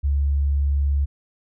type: tone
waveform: sine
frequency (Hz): 70.6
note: C#2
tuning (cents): +32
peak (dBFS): -17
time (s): 0.03-1.06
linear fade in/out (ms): 20
effects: none